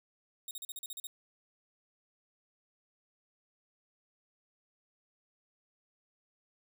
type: tone bursts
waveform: 10% pulse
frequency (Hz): 3746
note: A#7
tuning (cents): +8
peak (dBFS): -32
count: 9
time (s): 0.48-1.07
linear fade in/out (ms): 2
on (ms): 30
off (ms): 40
effects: none